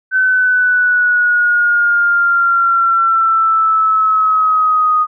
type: exponential sweep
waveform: sine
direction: down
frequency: 1526 to 1239 Hz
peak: -9 dBFS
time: 0.11-5.07 s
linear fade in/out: 50 ms
effects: none